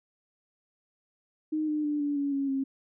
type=tone with pitch steps; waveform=sine; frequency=309.3 / 302.4 / 295.7 / 289.1 / 282.6 / 276.4 / 270.2 Hz; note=D#4 / D#4 / D4 / D4 / C#4 / C#4 / C#4; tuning=-10 / -49 / +12 / -27 / +34 / -5 / -44 cents; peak=-26 dBFS; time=1.52-2.64 s; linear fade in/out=10 ms; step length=160 ms; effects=none